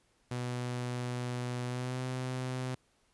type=tone with pitch glide; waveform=sawtooth; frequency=123.5 to 128 Hz; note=B2 to C3; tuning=0 to -38 cents; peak=-30 dBFS; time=0.31-2.75 s; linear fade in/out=5 ms; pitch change=+62 cents; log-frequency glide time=1.66-2 s; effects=pink hiss -71 dBFS RMS until 3.13 s + resampled to 24000 Hz